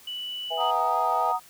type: tone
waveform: sine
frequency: 2965 Hz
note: F#7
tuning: 3 cents sharp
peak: -31 dBFS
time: 0.07-0.71 s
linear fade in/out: 5 ms
type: harmonic tone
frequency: 163.8 Hz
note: E3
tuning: 11 cents flat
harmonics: 3 / 4 / 5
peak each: -35 / -31 / -30 dBFS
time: 0.5-1.33 s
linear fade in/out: 20 ms
type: chord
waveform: sine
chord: D# minor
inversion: first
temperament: equal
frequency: 740 / 932.3 / 1244.5 Hz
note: F#5 / A#5 / D#6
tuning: 0 / 0 / 0 cents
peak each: -27 dBFS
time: 0.57-1.4 s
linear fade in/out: 50 ms
type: tone with vibrato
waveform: 5% pulse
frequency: 396.4 Hz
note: G4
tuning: 19 cents sharp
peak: -37 dBFS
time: 0.6-1.32 s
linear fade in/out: 2 ms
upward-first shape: triangle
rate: 3.1 Hz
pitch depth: 97 cents each way
effects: white hiss -52 dBFS RMS until 1.49 s